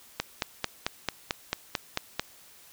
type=click train; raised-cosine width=0.2 ms; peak=-9 dBFS; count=10; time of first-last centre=0.2-2.196 s; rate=4.51 Hz; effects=white hiss -54 dBFS RMS until 2.72 s